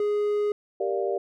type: tone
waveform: triangle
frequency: 415.3 Hz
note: G#4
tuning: in tune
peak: -20 dBFS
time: 0-0.52 s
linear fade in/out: 2 ms
type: chord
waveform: sine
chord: G minor seventh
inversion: none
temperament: equal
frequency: 392 / 466.2 / 587.3 / 698.5 Hz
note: G4 / Bb4 / D5 / F5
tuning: 0 / 0 / 0 / 0 cents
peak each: -27 / -30 / -30 / -33 dBFS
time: 0.8-1.18 s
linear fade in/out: 5 ms
effects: none